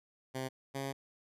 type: tone pair in turn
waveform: 10% pulse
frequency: 131.2 / 136.5 Hz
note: C3 / C#3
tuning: +5 / -26 cents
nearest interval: minor second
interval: 69 cents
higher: second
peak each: -28 dBFS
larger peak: neither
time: 0.34-0.49 / 0.74-0.93 s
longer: second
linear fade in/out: 20 ms
effects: resampled to 32000 Hz